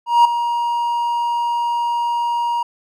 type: tone with ADSR envelope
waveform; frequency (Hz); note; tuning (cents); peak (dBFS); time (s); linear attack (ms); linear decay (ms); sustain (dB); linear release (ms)
triangle; 947; A#5; +27; -4; 0.06-2.63; 190; 4; -11; 6
effects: none